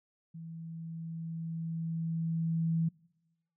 sine tone with level ramp, 164.1 Hz, E3, 8 cents flat, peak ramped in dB -42 to -26 dBFS, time 0.34-2.89 s, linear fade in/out 10 ms, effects noise-tail reverb RT60 1.0 s tail -25 dB re dry

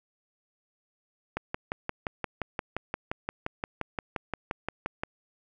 click train, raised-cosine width 0.5 ms, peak -15 dBFS, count 22, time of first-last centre 1.37-5.035 s, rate 5.73 Hz, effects none

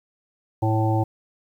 harmonic tone, 110 Hz, A2, in tune, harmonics 1 / 3 / 5 / 7 / 8, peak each -20 / -25 / -30 / -27 / -30 dBFS, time 0.62-1.04 s, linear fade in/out 10 ms, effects 9-bit

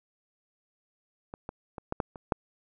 clicks, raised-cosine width 1 ms, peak -25 / -22 / -24 / -16 / -13 / -28 / -10 dBFS, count 7, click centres 1.339 / 1.491 / 1.782 / 1.924 / 2.002 / 2.158 / 2.322 s, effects none

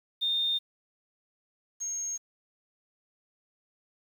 sine tone pair in turn, 3641 / 6506 Hz, A#7 / G#8, -41 / -37 cents, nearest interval minor seventh, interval 1004 cents, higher second, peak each -25 / -31 dBFS, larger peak first, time 0.21-0.59 / 1.8-2.18 s, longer neither, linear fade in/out 20 ms, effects 9-bit

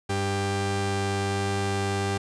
sawtooth tone pair together, 98.72 / 394.9 Hz, G2 / G4, +13 / +13 cents, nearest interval 2 octaves, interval 2400 cents, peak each -23 dBFS, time 0.09-2.18 s, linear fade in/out 10 ms, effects resampled to 22050 Hz + 10-bit

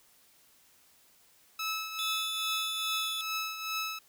15% pulse tone with tremolo, 1300 Hz, E6, 24 cents flat, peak -24 dBFS, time 1.59-3.99 s, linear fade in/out 5 ms, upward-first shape triangle, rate 2.4 Hz, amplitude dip 65%
45% pulse tone with pitch glide, 3495 to 3471 Hz, A7 to A7, -12 to -24 cents, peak -33 dBFS, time 1.99-3.21 s, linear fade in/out 0 ms, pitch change -12 cents, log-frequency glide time 2.95-3.09 s
effects white hiss -63 dBFS RMS until 4.08 s

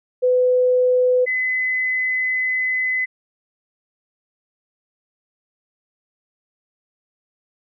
sine tone pair in turn, 502 / 2023 Hz, B4 / B6, +28 / +41 cents, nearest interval 2 octaves, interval 2413 cents, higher second, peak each -13 / -18 dBFS, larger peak first, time 0.22-1.26 / 1.26-3.06 s, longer second, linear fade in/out 20 ms, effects none

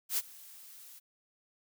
blue noise with ADSR envelope, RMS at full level -29 dBFS, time 0.09-1 s, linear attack 86 ms, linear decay 37 ms, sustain -23 dB, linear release 22 ms, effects none

